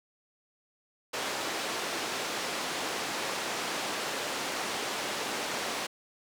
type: band-pass noise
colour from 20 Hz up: pink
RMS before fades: -34 dBFS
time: 1.13-5.87 s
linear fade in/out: 10 ms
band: 360 to 7100 Hz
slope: 12 dB/octave
effects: none